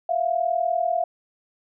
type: tone pair together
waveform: sine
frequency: 668.8 / 709 Hz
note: E5 / F5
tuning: +25 / +26 cents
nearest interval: minor second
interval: 101 cents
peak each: -23 dBFS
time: 0.09-1.04 s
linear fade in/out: 5 ms
effects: none